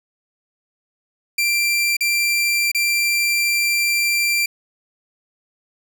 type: tone with dropouts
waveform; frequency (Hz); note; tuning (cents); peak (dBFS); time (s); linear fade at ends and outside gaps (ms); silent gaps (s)
sawtooth; 2361; D7; +9; -13; 1.38-4.46; 5; 1.968-2.007 / 2.717-2.747
effects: none